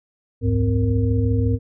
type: tone cluster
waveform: sine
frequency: 64.2 / 78.4 / 103.9 / 256.5 / 464.3 Hz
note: C2 / D#2 / G#2 / C4 / A#4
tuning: -32 / +14 / +1 / -34 / -7 cents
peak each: -26 / -26 / -18 / -24 / -27 dBFS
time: 0.41-1.59 s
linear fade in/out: 50 ms
effects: none